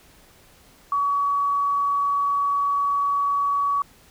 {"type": "tone", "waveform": "sine", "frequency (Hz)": 1132, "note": "C#6", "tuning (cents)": 36, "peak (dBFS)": -19, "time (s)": [0.92, 3.82], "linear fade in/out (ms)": 2, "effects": ["pink hiss -53 dBFS RMS until 4.1 s"]}